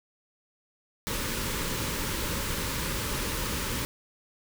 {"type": "band-stop noise", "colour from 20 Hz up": "pink", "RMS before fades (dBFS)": -31, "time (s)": [1.07, 3.85], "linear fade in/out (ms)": 0, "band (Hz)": [590, 850], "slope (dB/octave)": 96, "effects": []}